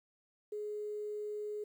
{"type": "tone", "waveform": "sine", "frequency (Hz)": 420, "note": "G#4", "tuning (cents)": 19, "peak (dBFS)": -37, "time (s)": [0.52, 1.64], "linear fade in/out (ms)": 5, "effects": ["11-bit"]}